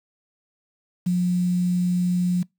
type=tone with quantisation; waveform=sine; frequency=178.7 Hz; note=F3; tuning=40 cents sharp; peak=-18 dBFS; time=1.06-2.43 s; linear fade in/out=10 ms; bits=7; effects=noise-tail reverb RT60 0.2 s tail -25 dB re dry